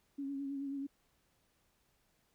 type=tone with vibrato; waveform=sine; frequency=277.2 Hz; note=C#4; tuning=in tune; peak=-37 dBFS; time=0.18-0.87 s; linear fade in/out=10 ms; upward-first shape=sine; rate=9.3 Hz; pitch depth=34 cents each way; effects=pink hiss -75 dBFS RMS until 2.34 s